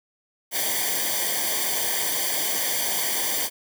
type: noise with comb filter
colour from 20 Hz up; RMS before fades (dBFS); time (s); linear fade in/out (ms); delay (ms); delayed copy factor
white; -25; 0.51-3.5; 50; 0.75; -0.95
effects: none